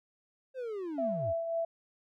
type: linear sweep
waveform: triangle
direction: down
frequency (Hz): 535 to 69.6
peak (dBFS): -33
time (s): 0.54-1.34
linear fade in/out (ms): 50
type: tone with tremolo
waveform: sine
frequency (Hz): 665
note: E5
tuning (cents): +15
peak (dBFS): -28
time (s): 0.98-1.65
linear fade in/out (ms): 5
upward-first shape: triangle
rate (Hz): 3.7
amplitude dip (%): 50
effects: none